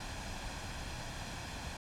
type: noise with comb filter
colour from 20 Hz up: pink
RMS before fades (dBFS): -42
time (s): 0-1.77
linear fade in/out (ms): 5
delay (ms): 1.2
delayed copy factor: +0.5
effects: low-pass 7000 Hz 12 dB/octave